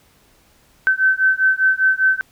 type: beating tone pair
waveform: sine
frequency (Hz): 1533 / 1538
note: G6 / G6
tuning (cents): -39 / -33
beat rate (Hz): 5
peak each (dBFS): -16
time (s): 0.87-2.21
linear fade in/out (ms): 0
effects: pink hiss -55 dBFS RMS until 2.31 s